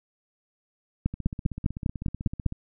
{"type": "two click trains", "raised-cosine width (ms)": 5, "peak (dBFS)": [-11, -21], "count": [8, 23], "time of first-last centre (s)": [[1.06, 2.463], [1.14, 2.524]], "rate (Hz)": [4.99, 15.9], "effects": []}